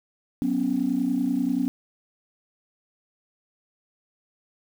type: chord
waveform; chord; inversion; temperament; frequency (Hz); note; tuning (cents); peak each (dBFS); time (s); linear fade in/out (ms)
sine; F# suspended fourth; none; equal; 185 / 246.9 / 277.2; F#3 / B3 / C#4; 0 / 0 / 0; -30 / -24 / -24; 0.42-1.68; 0
effects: tanh soft clip ceiling -14 dBFS + 8-bit